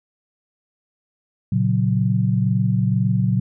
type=chord; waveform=sine; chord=F# major; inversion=first; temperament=equal; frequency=116.54 / 138.59 / 185 Hz; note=A#2 / C#3 / F#3; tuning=0 / 0 / 0 cents; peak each=-19 / -22 / -20 dBFS; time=1.52-3.4 s; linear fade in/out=5 ms; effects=none